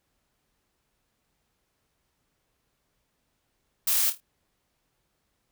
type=noise with echo; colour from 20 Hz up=blue; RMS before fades=-24 dBFS; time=3.87-4.1 s; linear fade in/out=5 ms; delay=26 ms; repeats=4; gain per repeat=-9 dB; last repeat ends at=4.204 s; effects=pink hiss -75 dBFS RMS until 5.51 s